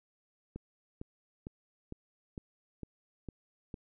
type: click train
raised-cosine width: 3 ms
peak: -28 dBFS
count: 8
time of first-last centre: 0.56-3.742 s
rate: 2.2 Hz
effects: none